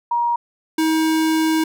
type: tone pair in turn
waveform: sine / square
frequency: 948 / 318.1 Hz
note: A#5 / D#4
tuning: +29 / +38 cents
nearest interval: octave + perfect fifth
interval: 1891 cents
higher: first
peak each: -16 dBFS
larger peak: neither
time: 0.11-0.36 / 0.78-1.64 s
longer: second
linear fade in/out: 5 ms
effects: none